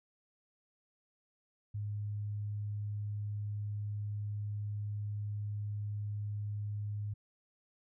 sine tone, 103.83 Hz, G#2, in tune, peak -35 dBFS, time 1.74-7.14 s, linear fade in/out 10 ms, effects none

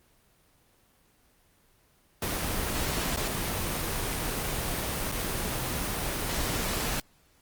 pink noise with dropouts, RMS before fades -30 dBFS, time 2.22-7 s, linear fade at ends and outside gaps 2 ms, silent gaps 3.162-3.172 / 5.117-5.121 s, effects pink hiss -64 dBFS RMS until 7.41 s + Opus 24 kbps

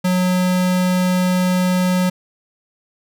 square tone, 182.4 Hz, F#3, 24 cents flat, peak -15 dBFS, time 0.04-2.1 s, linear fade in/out 10 ms, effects none

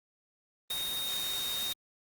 sine tone in noise, 3717 Hz, A#7, 6 cents flat, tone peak -33 dBFS, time 0.7-1.73 s, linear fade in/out 5 ms, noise white, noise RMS -38 dBFS, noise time 0.7-1.73 s, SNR +2 dB, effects Opus 32 kbps

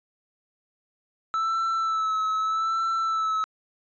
triangle tone with vibrato, 1314 Hz, E6, 6 cents flat, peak -21 dBFS, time 1.34-3.44 s, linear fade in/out 0 ms, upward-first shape sine, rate 0.81 Hz, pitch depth 32 cents each way, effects resampled to 16000 Hz

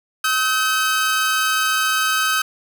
sawtooth tone pair together, 1277.5 / 1538 Hz, D#6 / G6, +45 / -33 cents, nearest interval minor third, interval 322 cents, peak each -16 dBFS, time 0.24-2.42 s, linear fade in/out 5 ms, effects none

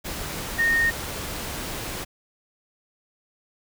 sine tone in noise, 1845 Hz, A#6, 18 cents flat, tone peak -18 dBFS, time 0.58-0.91 s, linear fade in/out 20 ms, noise pink, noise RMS -32 dBFS, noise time 0.04-2.05 s, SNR +11 dB, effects none

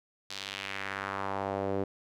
sawtooth tone with band-pass filter sweep, 98 Hz, G2, in tune, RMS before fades -35 dBFS, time 0.3-1.84 s, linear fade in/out 5 ms, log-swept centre 4400 to 420 Hz, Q 1.8, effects none

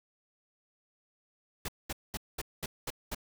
pink noise bursts, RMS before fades -36 dBFS, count 7, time 1.65-3.148 s, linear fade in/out 5 ms, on 34 ms, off 210 ms, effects none

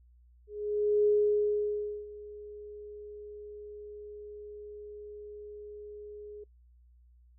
sine tone with ADSR envelope, 417.1 Hz, G#4, 7 cents sharp, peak -21 dBFS, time 0.47-6.44 s, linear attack 590 ms, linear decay 1000 ms, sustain -21 dB, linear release 6 ms, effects noise-tail reverb RT60 0.1 s tail -25 dB re dry + added 60 Hz sine -57 dBFS peak until 7.38 s

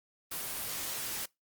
white noise, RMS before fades -37 dBFS, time 0.31-1.26 s, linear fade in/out 10 ms, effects noise-tail reverb RT60 0.2 s tail -24 dB re dry + Opus 24 kbps

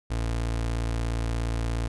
30% pulse tone, 57 Hz, A#1, 38 cents flat, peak -23 dBFS, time 0.1-1.88 s, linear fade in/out 10 ms, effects resampled to 24000 Hz

